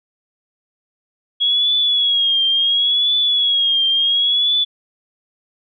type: tone with vibrato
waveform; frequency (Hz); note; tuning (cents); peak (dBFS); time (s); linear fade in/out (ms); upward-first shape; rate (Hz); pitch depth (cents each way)
sine; 3322; G#7; 0; -13; 1.4-4.65; 20; triangle; 0.71; 83
effects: none